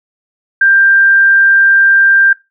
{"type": "tone", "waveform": "sine", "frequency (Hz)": 1585, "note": "G6", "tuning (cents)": 19, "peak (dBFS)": -5, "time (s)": [0.61, 2.33], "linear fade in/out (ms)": 5, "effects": ["noise-tail reverb RT60 0.2 s tail -18 dB re dry"]}